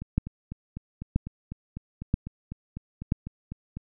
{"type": "two click trains", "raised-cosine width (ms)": 5, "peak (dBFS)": [-23, -10], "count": [16, 4], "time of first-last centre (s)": [[0.02, 3.77], [0.18, 3.121]], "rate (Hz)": [4, 1.02], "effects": []}